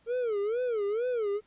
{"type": "tone with vibrato", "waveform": "triangle", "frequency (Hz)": 449.8, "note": "A4", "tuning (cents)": 38, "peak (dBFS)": -25, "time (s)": [0.06, 1.41], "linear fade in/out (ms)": 50, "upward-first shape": "sine", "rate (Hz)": 2.2, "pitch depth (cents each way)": 200, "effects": ["pink hiss -66 dBFS RMS until 1.46 s", "resampled to 8000 Hz"]}